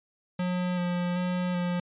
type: tone with vibrato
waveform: square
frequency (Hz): 178.5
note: F3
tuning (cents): +38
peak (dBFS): -27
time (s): 0.39-1.8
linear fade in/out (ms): 5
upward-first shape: square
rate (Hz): 1.3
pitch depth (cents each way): 15
effects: resampled to 8000 Hz